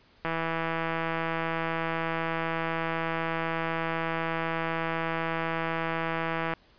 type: click train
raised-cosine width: 0.5 ms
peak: -15 dBFS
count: 1032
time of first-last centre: 0.25-6.537 s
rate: 164 Hz
effects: pink hiss -60 dBFS RMS until 6.78 s + resampled to 11025 Hz